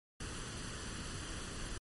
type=noise with comb filter; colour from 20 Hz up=pink; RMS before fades=-43 dBFS; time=0.2-1.78 s; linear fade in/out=5 ms; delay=0.66 ms; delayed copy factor=+0.55; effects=MP3 48 kbps